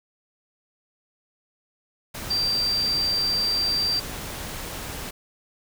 sine tone in noise, 4699 Hz, D8, in tune, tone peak -21 dBFS, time 2.3-4 s, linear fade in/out 10 ms, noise pink, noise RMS -34 dBFS, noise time 2.14-5.11 s, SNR +10 dB, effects none

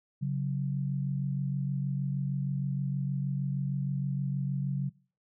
sine tone pair together, 138.59 / 185 Hz, C#3 / F#3, 0 / 0 cents, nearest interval perfect fourth, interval 500 cents, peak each -29 / -34 dBFS, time 0.21-4.9 s, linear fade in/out 20 ms, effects noise-tail reverb RT60 0.4 s tail -22 dB re dry

